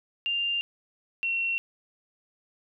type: tone pair in turn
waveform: sine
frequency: 2794 / 2725 Hz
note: F7 / F7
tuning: 0 / -43 cents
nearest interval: unison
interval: 43 cents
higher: first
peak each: -25 dBFS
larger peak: neither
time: 0.26-0.61 / 1.23-1.58 s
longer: neither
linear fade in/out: 0 ms
effects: none